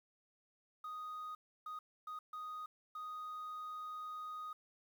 sine tone bursts at uneven times, 1244.5 Hz, D#6, in tune, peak -40 dBFS, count 5, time 0.84-1.35 / 1.66-1.79 / 2.07-2.19 / 2.33-2.66 / 2.95-4.53 s, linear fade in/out 5 ms, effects tanh soft clip ceiling -42 dBFS + 11-bit

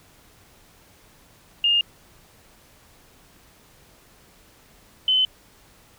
sine tone pair in turn, 2827 / 3043 Hz, F7 / F#7, +20 / +48 cents, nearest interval minor second, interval 128 cents, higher second, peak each -16 dBFS, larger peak neither, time 1.64-1.81 / 5.08-5.25 s, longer neither, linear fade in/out 2 ms, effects pink hiss -54 dBFS RMS until 5.98 s

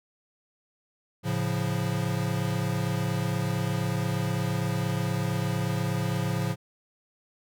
square chord, A augmented, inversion none, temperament equal, 110 / 138.59 / 174.61 Hz, A2 / C#3 / E#3, 0 / 0 / 0 cents, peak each -31 dBFS, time 1.23-6.56 s, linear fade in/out 50 ms, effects none

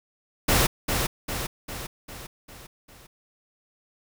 pink noise with echo, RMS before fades -20 dBFS, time 0.48-0.67 s, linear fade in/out 10 ms, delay 400 ms, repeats 6, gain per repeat -5 dB, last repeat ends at 3.07 s, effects none

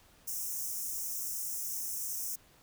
white high-pass noise, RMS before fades -37 dBFS, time 0.27-2.36 s, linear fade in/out 10 ms, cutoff 5400 Hz, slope 96 dB/octave, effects pink hiss -62 dBFS RMS until 2.62 s

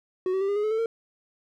triangle tone with pitch steps, 370 / 381.3 / 392.9 / 404.9 / 417.2 / 430 / 443.1 / 456.6 Hz, F#4 / G4 / G4 / G#4 / G#4 / A4 / A4 / A#4, 0 / -48 / +4 / -44 / +8 / -40 / +12 / -36 cents, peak -21 dBFS, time 0.26-0.86 s, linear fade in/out 2 ms, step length 75 ms, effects none

